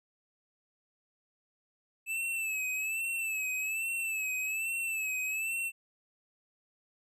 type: tone with vibrato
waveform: square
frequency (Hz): 2615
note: E7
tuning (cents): -15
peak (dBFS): -32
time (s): 2.06-5.72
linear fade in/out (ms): 50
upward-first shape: sine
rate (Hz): 1.2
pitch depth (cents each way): 66
effects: resampled to 32000 Hz